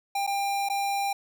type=tone with dropouts; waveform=square; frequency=797 Hz; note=G5; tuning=28 cents sharp; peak=-26 dBFS; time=0.15-1.13 s; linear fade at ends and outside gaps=5 ms; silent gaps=0.267-0.274 / 0.688-0.698 s; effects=none